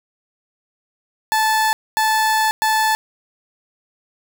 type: tone bursts at uneven times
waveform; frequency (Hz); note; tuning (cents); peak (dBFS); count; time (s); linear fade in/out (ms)
30% pulse; 873; A5; -14; -12; 3; 1.32-1.73 / 1.97-2.51 / 2.62-2.95; 0
effects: none